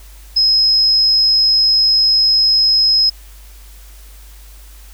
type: tone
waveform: sine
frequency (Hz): 5120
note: D#8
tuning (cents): +49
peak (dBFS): -9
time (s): 0.36-3.1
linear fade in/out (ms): 10
effects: added 50 Hz sine -36 dBFS peak until 4.93 s + white hiss -45 dBFS RMS until 4.93 s